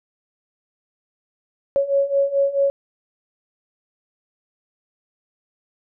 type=beating tone pair; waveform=sine; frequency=553 / 557.6 Hz; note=C#5 / C#5; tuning=-4 / +10 cents; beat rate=4.6 Hz; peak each=-21 / -18 dBFS; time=1.76-2.7 s; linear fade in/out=0 ms; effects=none